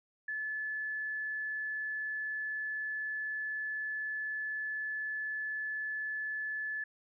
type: tone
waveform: sine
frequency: 1728 Hz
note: A6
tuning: 32 cents flat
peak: -34 dBFS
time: 0.28-6.84 s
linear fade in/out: 5 ms
effects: none